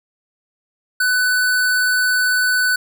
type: tone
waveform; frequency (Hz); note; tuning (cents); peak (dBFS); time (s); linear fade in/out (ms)
square; 1497; F#6; +20; -15; 1-2.76; 5
effects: none